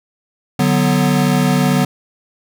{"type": "chord", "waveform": "square", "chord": "B minor", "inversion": "first", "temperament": "equal", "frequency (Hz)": [146.83, 185, 246.9], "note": ["D3", "F#3", "B3"], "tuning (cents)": [0, 0, 0], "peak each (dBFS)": -17, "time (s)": [0.59, 1.85], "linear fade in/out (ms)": 5, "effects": []}